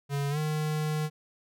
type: tone with pitch glide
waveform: square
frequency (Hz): 141.4 to 153.31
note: C#3 to D#3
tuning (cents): +35 to -25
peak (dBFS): -28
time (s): 0.09-1.1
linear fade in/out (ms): 50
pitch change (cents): +140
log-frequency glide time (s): 0.3-0.38
effects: none